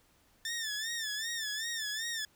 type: tone with vibrato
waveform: 15% pulse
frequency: 1776 Hz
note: A6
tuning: 16 cents sharp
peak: -28 dBFS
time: 0.45-2.25 s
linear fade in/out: 2 ms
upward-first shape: sine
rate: 2.6 Hz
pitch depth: 100 cents each way
effects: pink hiss -67 dBFS RMS until 2.35 s